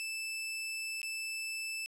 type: tone with dropouts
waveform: sawtooth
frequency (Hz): 2637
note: E7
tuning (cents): 0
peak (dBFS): -33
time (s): 0-1.86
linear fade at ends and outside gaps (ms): 0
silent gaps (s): 1.017-1.03
effects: low-pass 12000 Hz 12 dB/octave